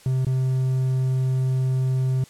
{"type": "tone with dropouts", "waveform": "triangle", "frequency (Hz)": 130.2, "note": "C3", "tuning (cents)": -8, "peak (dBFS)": -17, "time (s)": [0.06, 2.24], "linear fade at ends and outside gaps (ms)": 2, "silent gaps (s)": [0.249, 0.267], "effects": ["white hiss -50 dBFS RMS until 2.29 s", "low-pass 10000 Hz 12 dB/octave"]}